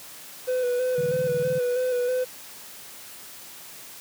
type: tone with vibrato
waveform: triangle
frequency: 499 Hz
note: B4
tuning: 18 cents sharp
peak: -20 dBFS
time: 0.47-2.25 s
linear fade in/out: 20 ms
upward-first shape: square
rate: 3.1 Hz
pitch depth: 28 cents each way
type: tone bursts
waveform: sine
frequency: 153.4 Hz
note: D#3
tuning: 24 cents flat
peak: -28 dBFS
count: 12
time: 0.98-1.581 s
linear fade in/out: 0 ms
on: 29 ms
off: 23 ms
effects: white hiss -43 dBFS RMS until 4 s + high-pass 100 Hz 12 dB/octave